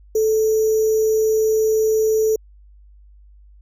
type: tone with sample-and-hold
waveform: sine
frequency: 437.1 Hz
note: A4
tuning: 11 cents flat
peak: -14 dBFS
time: 0.15-2.36 s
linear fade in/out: 5 ms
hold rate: 6300 Hz
effects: added 50 Hz sine -44 dBFS peak until 3.61 s